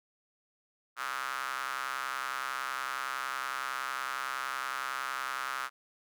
square tone with high-pass filter, 65.41 Hz, C2, in tune, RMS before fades -36 dBFS, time 0.96-5.7 s, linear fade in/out 50 ms, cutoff 1300 Hz, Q 4.3, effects none

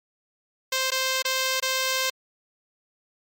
5% pulse tone with dropouts, 523.3 Hz, C5, in tune, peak -11 dBFS, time 0.72-2.1 s, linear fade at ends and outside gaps 5 ms, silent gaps 0.905-0.917 / 1.223-1.249 / 1.601-1.624 s, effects MP3 64 kbps

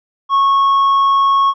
triangle tone with tanh clipping, 1100 Hz, C#6, 14 cents flat, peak -10 dBFS, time 0.29-1.54 s, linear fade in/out 50 ms, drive 8 dB, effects none

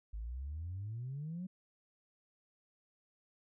sine exponential sweep, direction up, 50.9 to 190 Hz, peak -38 dBFS, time 0.13-1.47 s, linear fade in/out 10 ms, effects tanh soft clip ceiling -35 dBFS

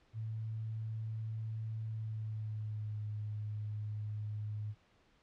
sine tone with pitch glide, 110.5 to 105.75 Hz, A2 to G#2, +8 to +32 cents, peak -37 dBFS, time 0.13-4.75 s, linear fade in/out 50 ms, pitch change -76 cents, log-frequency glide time 1.86-3.02 s, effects pink hiss -69 dBFS RMS until 5.22 s + low-pass 4000 Hz 12 dB/octave

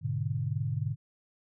sine chord, G# diminished, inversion none, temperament equal, 103.83 / 123.47 / 146.83 Hz, G#2 / B2 / D3, 0 / 0 / 0 cents, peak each -33 dBFS, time 0.01-0.96 s, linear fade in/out 50 ms, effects none

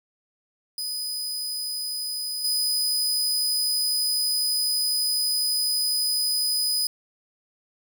sawtooth tone with level steps, 4986 Hz, D#8, 3 cents sharp, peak -25 / -19 dBFS, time 0.78-6.87 s, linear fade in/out 2 ms, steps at 2.44 s, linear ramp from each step 5 ms, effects none

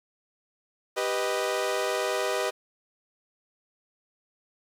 sawtooth chord, G augmented, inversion none, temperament equal, 392 / 493.9 / 622.3 Hz, G4 / B4 / D#5, 0 / 0 / 0 cents, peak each -27 / -26 / -26 dBFS, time 0.96-2.51 s, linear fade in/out 20 ms, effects low-pass 11000 Hz 12 dB/octave + 9-bit

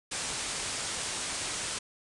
white low-pass noise, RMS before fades -35 dBFS, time 0.11-1.79 s, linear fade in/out 10 ms, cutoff 9700 Hz, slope 96 dB/octave, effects none

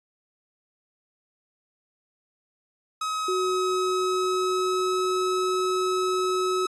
45% pulse tone with pitch glide, 1273 to 1288.5 Hz, D#6 to E6, +39 to -40 cents, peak -26 dBFS, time 3.01-6.67 s, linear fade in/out 5 ms, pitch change +21 cents, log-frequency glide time 3.45-5.19 s
sine tone, 370 Hz, F#4, in tune, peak -24 dBFS, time 3.28-6.66 s, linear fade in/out 5 ms
effects resampled to 22050 Hz

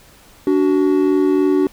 triangle tone pair together, 290.2 / 373.5 Hz, D4 / F#4, -21 / +16 cents, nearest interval major third, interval 437 cents, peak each -13 dBFS, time 0.47-1.67 s, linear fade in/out 2 ms, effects pink hiss -47 dBFS RMS until 1.72 s

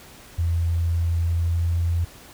sine tone with pitch glide, 84.3 to 85.03 Hz, E2 to F2, +39 to -46 cents, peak -19 dBFS, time 0.38-2.05 s, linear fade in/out 10 ms, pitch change +15 cents, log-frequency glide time 1.24-1.74 s, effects pink hiss -46 dBFS RMS until 2.33 s

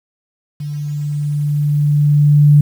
sine tone with level ramp, 146.83 Hz, D3, in tune, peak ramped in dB -21 to -4 dBFS, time 0.6-2.61 s, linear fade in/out 5 ms, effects 7-bit

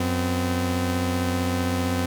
sawtooth tone pair together, 90.55 / 256.1 Hz, F#2 / C4, -37 / -37 cents, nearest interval octave + tritone, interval 1800 cents, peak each -21 dBFS, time 0-2.06 s, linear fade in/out 5 ms, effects none

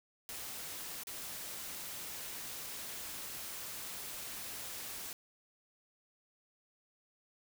white noise with dropouts, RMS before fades -44 dBFS, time 0.29-5.13 s, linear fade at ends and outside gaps 1 ms, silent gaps 1.035-1.07 s, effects none

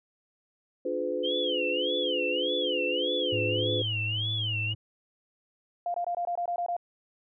sine chord, D diminished seventh, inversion none, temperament just, 293.7 / 352.4 / 422.9 / 507.5 Hz, D4 / F4 / Ab4 / Cb5, 0 / +16 / +31 / +47 cents, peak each -36 / -34 / -35 / -30 dBFS, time 0.85-3.82 s, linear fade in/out 5 ms
sine tone with vibrato, 3037 Hz, F#7, 44 cents sharp, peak -29 dBFS, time 1.23-4.74 s, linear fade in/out 20 ms, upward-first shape sine, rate 1.7 Hz, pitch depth 220 cents each way
triangle tone, 107.6 Hz, A2, 38 cents flat, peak -29 dBFS, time 3.32-4.75 s, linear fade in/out 10 ms
sine tone bursts, 698.5 Hz, F5, in tune, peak -27 dBFS, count 9, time 5.86-6.766 s, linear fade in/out 2 ms, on 82 ms, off 21 ms
effects none

